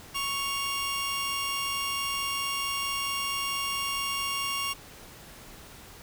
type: tone pair together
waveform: sawtooth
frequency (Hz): 1108.7 / 2794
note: C#6 / F7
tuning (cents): 0 / 0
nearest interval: octave + major third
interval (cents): 1600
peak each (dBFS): -28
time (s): 0.14-4.74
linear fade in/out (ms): 20
effects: pink hiss -48 dBFS RMS until 6.02 s